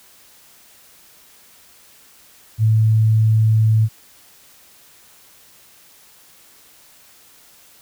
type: tone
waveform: sine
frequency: 110 Hz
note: A2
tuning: in tune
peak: -11 dBFS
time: 2.58-3.89 s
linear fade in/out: 50 ms
effects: white hiss -49 dBFS RMS until 7.81 s